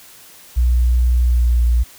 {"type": "tone with pitch glide", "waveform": "sine", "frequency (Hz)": [60.8, 59.21], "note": ["B1", "A#1"], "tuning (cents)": [-26, 28], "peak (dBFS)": -11, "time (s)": [0.56, 1.84], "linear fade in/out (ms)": 20, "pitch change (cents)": -46, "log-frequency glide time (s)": [1.22, 1.67], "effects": ["white hiss -43 dBFS RMS until 1.98 s"]}